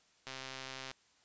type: click train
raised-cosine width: 0.2 ms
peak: -26 dBFS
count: 86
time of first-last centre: 0.27-0.914 s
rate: 132 Hz
effects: white hiss -69 dBFS RMS until 1.24 s + resampled to 16000 Hz